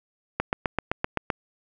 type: click train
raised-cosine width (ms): 0.5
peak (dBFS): -8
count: 8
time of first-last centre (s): 0.4-1.302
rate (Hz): 7.76
effects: none